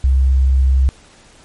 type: tone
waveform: sine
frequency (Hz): 66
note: C2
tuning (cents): +16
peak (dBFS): -9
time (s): 0.04-0.89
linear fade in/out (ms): 0
effects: pink hiss -46 dBFS RMS until 1.44 s + MP3 48 kbps